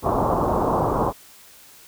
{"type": "low-pass noise", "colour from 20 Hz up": "white", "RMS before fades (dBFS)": -21, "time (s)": [0.02, 1.13], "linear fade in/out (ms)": 50, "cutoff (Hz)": 1100, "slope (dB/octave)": 48, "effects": ["white hiss -48 dBFS RMS until 1.87 s"]}